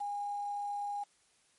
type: tone with quantisation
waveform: sine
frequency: 816 Hz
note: G#5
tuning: 31 cents flat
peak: -34 dBFS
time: 0-1.04 s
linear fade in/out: 10 ms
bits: 9
effects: white hiss -69 dBFS RMS until 1.58 s + MP3 48 kbps